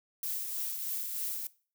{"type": "noise with tremolo", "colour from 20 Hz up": "violet", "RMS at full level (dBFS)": -34, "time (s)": [0.23, 1.47], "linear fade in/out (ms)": 2, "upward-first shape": "triangle", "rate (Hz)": 3.2, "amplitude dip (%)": 40, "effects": ["noise-tail reverb RT60 0.4 s tail -20 dB re dry"]}